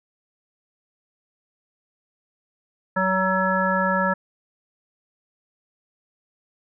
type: harmonic tone with a mistuned harmonic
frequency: 188 Hz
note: F#3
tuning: 28 cents sharp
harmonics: 1 / 3 / 5 / 7 / 9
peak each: -25 / -25 / -25 / -25 / -25 dBFS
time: 2.96-4.14 s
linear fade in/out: 10 ms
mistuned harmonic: 7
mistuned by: +19 cents
effects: none